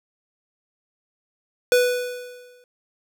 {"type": "tone with exponential decay", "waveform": "square", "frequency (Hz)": 493.9, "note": "B4", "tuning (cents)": 0, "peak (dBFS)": -13, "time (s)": [1.72, 2.64], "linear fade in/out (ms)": 1, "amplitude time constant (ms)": 200, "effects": []}